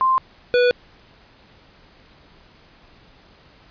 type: tone pair in turn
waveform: sine / square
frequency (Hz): 1046.5 / 490.8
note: C6 / B4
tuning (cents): 0 / -11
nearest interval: octave + minor second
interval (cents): 1311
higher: first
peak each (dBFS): -14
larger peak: neither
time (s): 0.01-0.18 / 0.54-0.71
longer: neither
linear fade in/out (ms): 0
effects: pink hiss -51 dBFS RMS until 3.7 s + resampled to 11025 Hz